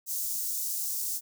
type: high-pass noise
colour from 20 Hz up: white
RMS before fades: -32 dBFS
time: 0.06-1.21 s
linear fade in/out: 50 ms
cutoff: 5700 Hz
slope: 24 dB/octave
effects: none